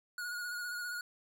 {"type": "tone with vibrato", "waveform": "square", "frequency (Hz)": 1447, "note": "F#6", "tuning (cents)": -39, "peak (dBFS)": -38, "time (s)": [0.18, 1.01], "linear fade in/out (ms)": 2, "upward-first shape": "sine", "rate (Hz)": 15, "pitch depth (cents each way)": 29, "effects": []}